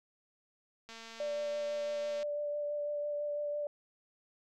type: click train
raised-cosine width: 0.2 ms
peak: -32 dBFS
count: 305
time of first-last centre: 0.89-2.229 s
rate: 227 Hz
type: tone with vibrato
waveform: sine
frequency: 587.3 Hz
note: D5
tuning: in tune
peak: -33 dBFS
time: 1.2-3.67 s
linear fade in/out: 2 ms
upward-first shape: sine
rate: 6 Hz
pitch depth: 12 cents each way
effects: none